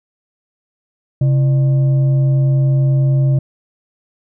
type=tone with frequency modulation; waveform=sine; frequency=134.5 Hz; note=C3; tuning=48 cents sharp; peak=-10 dBFS; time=1.21-3.39 s; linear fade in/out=5 ms; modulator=467 Hz; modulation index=0.22; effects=none